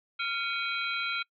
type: tone cluster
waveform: sine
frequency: 1387 / 2255 / 2490 / 3226 / 3974 Hz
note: F6 / C#7 / D#7 / G7 / B7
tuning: -12 / +29 / +1 / +49 / +10 cents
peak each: -33 / -36 / -36 / -38 / -38 dBFS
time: 0.19-1.23 s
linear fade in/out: 10 ms
effects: noise-tail reverb RT60 0.1 s tail -24 dB re dry